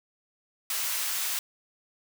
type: high-pass noise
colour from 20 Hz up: white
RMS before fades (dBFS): -30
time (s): 0.7-1.39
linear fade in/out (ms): 2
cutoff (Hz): 950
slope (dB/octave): 12
effects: none